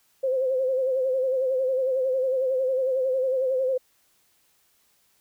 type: tone with vibrato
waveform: sine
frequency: 521 Hz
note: C5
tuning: 7 cents flat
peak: -21 dBFS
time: 0.23-3.78 s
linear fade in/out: 10 ms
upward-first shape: sine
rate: 11 Hz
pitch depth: 56 cents each way
effects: white hiss -65 dBFS RMS until 5.2 s